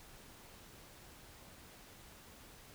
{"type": "silence", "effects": ["pink hiss -57 dBFS RMS until 2.74 s"]}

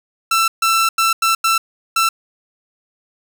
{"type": "tone bursts at uneven times", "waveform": "sawtooth", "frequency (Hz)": 1337, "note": "E6", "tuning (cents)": 24, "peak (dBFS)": -9, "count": 6, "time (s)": [[0.31, 0.48], [0.62, 0.89], [0.98, 1.13], [1.22, 1.35], [1.44, 1.58], [1.96, 2.09]], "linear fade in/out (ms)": 5, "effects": []}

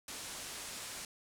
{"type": "low-pass noise", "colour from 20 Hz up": "white", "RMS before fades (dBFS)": -45, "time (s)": [0.08, 1.05], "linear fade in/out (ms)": 2, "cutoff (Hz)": 10000, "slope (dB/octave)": 24, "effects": []}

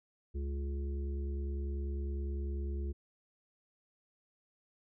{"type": "harmonic tone", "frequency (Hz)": 69.9, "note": "C#2", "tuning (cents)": 15, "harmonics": [1, 3, 5, 6], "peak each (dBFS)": [-34, -48, -46, -53], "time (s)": [0.34, 2.93], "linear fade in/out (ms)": 20, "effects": []}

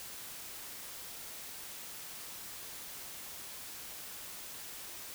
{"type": "silence", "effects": ["white hiss -46 dBFS RMS until 5.14 s"]}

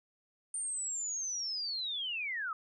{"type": "linear sweep", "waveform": "sine", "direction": "down", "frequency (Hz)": [9000, 1230], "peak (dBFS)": -34, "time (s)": [0.54, 2.53], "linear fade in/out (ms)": 2, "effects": []}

